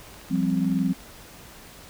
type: click train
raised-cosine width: 0.3 ms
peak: -31 dBFS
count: 14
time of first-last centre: 0.07-1.005 s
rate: 13.9 Hz
type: chord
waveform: sine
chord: F suspended second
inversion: none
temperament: equal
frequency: 174.61 / 196 / 261.6 Hz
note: F3 / G3 / C4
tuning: 0 / 0 / 0 cents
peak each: -25 dBFS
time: 0.3-0.94 s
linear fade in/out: 20 ms
effects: pink hiss -46 dBFS RMS until 1.89 s